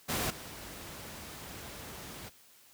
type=noise with level steps; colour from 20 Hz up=pink; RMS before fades=-32 / -45 dBFS; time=0.08-2.3 s; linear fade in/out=20 ms; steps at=0.3 s; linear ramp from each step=5 ms; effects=white hiss -60 dBFS RMS until 2.73 s + high-pass 60 Hz 12 dB/octave